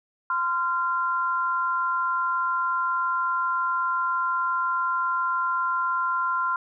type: tone pair together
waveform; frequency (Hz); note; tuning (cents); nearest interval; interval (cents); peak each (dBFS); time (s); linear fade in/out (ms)
sine; 1034 / 1381.4; C6 / F6; -21 / -19; perfect fourth; 502; -25; 0.3-6.56; 2
effects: none